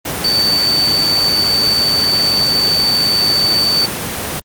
sine tone in noise, 4554 Hz, C#8, 46 cents sharp, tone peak -11 dBFS, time 0.24-3.86 s, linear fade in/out 5 ms, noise pink, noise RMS -20 dBFS, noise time 0.05-4.4 s, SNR +6 dB, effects high-pass 100 Hz 12 dB/octave + Opus 24 kbps

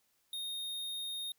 square tone, 3702 Hz, A#7, 13 cents flat, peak -38 dBFS, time 0.33-1.32 s, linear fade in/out 2 ms, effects white hiss -75 dBFS RMS until 1.38 s

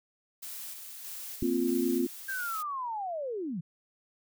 blue noise with tremolo, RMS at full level -41 dBFS, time 0.42-2.63 s, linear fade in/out 10 ms, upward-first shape square, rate 1.6 Hz, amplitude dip 35%
sine chord, Bb suspended second, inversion none, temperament just, 233.1 / 262.2 / 349.6 Hz, Bb3 / C4 / F4, 0 / +4 / +2 cents, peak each -32 / -29 / -29 dBFS, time 1.42-2.07 s, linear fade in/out 10 ms
click, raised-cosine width 5 ms, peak -24 dBFS, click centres 1.425 s
sine linear sweep, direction down, 1602 to 146.83 Hz, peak -32 dBFS, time 2.28-3.61 s, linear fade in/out 10 ms
effects none

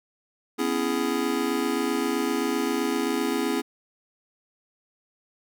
square chord, C# minor seventh, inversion third, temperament just, 249.5 / 277.2 / 332.6 / 415.8 Hz, B3 / C#4 / E4 / G#4, +18 / 0 / +16 / +2 cents, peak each -30 dBFS, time 0.58-3.62 s, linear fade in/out 20 ms, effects none

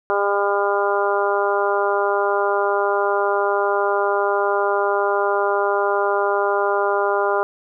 harmonic tone, 201.4 Hz, G3, 47 cents sharp, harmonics 2 / 3 / 4 / 5 / 6 / 7, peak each -21 / -23 / -24 / -25 / -26 / -26 dBFS, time 0.1-7.43 s, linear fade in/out 0 ms, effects none

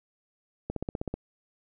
click train, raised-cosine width 2 ms, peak -18 dBFS, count 8, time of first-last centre 0.7-1.14 s, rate 15.9 Hz, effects none

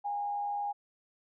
sine tone with frequency modulation, 817 Hz, G#5, 29 cents flat, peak -31 dBFS, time 0.04-0.73 s, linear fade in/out 20 ms, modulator 88.2 Hz, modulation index 0.29, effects none

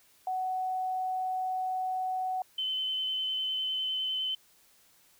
sine tone, 746 Hz, F#5, 14 cents sharp, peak -29 dBFS, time 0.27-2.42 s, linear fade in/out 2 ms
sine tone with vibrato, 3053 Hz, G7, 46 cents flat, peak -29 dBFS, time 2.58-4.35 s, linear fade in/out 5 ms, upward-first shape square, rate 9.9 Hz, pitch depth 9 cents each way
effects white hiss -63 dBFS RMS until 5.19 s

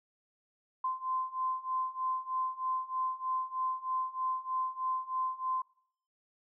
sine beating tone pair, 1034 / 1037.2 Hz, C6 / C6, -21 / -15 cents, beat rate 3.2 Hz, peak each -36 / -34 dBFS, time 0.84-5.62 s, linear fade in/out 5 ms, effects noise-tail reverb RT60 0.6 s tail -21 dB re dry

